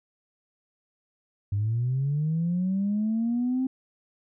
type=linear sweep; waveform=sine; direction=up; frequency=98 to 263.6 Hz; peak=-22 dBFS; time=1.52-3.67 s; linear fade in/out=5 ms; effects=tanh soft clip ceiling -19 dBFS